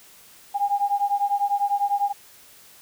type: beating tone pair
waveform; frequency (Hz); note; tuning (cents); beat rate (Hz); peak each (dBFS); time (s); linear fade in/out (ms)
sine; 805 / 815; G5 / G#5; +46 / -33; 10; -23 / -23; 0.54-2.13; 20
effects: white hiss -50 dBFS RMS until 2.81 s